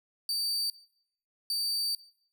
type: tone bursts at uneven times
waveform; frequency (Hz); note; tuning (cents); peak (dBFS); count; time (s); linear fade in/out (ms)
40% pulse; 4618; D8; -30; -27; 2; 0.29-0.7 / 1.5-1.95; 2
effects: noise-tail reverb RT60 0.6 s tail -18 dB re dry